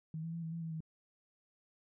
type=tone with pitch steps; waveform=sine; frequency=158.8 / 164.7 / 167.6 / 162.1 / 167.1 / 162.8 / 159.4 Hz; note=D#3 / E3 / E3 / E3 / E3 / E3 / D#3; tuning=+36 / -1 / +29 / -29 / +24 / -21 / +42 cents; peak=-38 dBFS; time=0.14-0.805 s; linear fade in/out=2 ms; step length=95 ms; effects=none